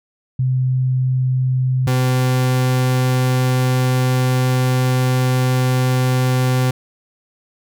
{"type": "tone pair in turn", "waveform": ["sine", "40% pulse"], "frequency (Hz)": [128.8, 127.76], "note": ["C3", "C3"], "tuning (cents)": [-27, -41], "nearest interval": "unison", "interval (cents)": 14, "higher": "first", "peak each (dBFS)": [-14, -13], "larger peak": "second", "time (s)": [[0.39, 1.87], [1.87, 6.71]], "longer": "second", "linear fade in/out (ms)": 5, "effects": []}